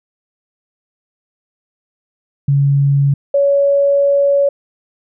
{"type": "tone pair in turn", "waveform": "sine", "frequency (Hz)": [140.3, 562.4], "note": ["C#3", "C#5"], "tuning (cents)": [21, 25], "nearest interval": "2 octaves", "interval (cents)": 2404, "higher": "second", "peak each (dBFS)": -9, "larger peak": "neither", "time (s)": [[2.48, 3.14], [3.34, 4.49]], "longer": "second", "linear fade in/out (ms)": 5, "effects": []}